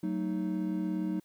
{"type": "chord", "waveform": "triangle", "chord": "D# diminished", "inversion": "first", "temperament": "just", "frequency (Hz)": [186.68, 224, 311.1], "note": ["F#3", "A3", "D#4"], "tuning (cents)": [16, 31, 0], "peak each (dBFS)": [-31, -36, -31], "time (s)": [0.03, 1.2], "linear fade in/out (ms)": 5, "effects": ["white hiss -69 dBFS RMS until 1.24 s"]}